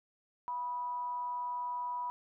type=tone with frequency modulation; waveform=sine; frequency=980 Hz; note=B5; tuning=14 cents flat; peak=-34 dBFS; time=0.48-2.1 s; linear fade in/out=0 ms; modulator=279 Hz; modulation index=0.2; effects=none